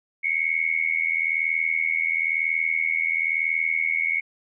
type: tone with amplitude modulation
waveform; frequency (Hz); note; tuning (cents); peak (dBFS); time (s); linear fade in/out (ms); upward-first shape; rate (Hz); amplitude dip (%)
sine; 2200; C#7; -14; -17; 0.23-4.21; 20; sine; 81; 85
effects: none